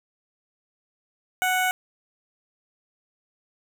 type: tone with notch filter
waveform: 15% pulse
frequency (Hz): 740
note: F#5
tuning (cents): 0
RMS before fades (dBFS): -23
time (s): 1.42-1.71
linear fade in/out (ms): 0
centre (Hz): 4400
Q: 1.1
effects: none